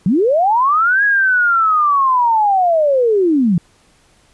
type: linear two-way sweep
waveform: sine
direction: up then down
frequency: 158.9 to 1672 to 158.9 Hz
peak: -10 dBFS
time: 0.06-3.58 s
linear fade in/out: 2 ms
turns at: 1.04 s
effects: pink hiss -53 dBFS RMS until 4.33 s + resampled to 24000 Hz